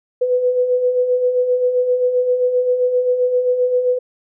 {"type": "beating tone pair", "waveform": "sine", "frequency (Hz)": [492.1, 499.7], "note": ["B4", "B4"], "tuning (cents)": [-6, 20], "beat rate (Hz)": 7.6, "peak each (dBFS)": [-23, -14], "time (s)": [0.21, 3.99], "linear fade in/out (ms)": 10, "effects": []}